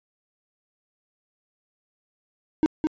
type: tone with echo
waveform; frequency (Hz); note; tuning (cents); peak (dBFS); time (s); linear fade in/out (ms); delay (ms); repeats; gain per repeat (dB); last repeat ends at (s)
triangle; 311.1; D#4; 0; -13; 2.63-2.66; 0; 210; 1; -4; 2.87
effects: resampled to 16000 Hz